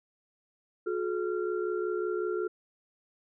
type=tone cluster; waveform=sine; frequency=361.9 / 427.3 / 1378 Hz; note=F#4 / G#4 / F6; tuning=-38 / +49 / -24 cents; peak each=-31 / -32 / -40 dBFS; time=0.86-2.48 s; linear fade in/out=10 ms; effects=none